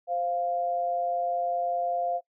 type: tone pair together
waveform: sine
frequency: 522.2 / 697 Hz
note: C5 / F5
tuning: -3 / -4 cents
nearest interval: perfect fourth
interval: 499 cents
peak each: -33 / -26 dBFS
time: 0.07-2.21 s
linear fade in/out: 50 ms
effects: noise-tail reverb RT60 0.1 s tail -21 dB re dry